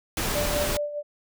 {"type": "noise", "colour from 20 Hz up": "pink", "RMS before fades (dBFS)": -27, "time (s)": [0.17, 0.77], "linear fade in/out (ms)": 2}
{"type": "tone with tremolo", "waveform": "sine", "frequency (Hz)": 588, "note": "D5", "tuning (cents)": 2, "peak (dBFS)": -24, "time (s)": [0.33, 1.03], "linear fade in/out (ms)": 50, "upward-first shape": "sine", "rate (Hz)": 4.7, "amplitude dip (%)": 65}
{"effects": []}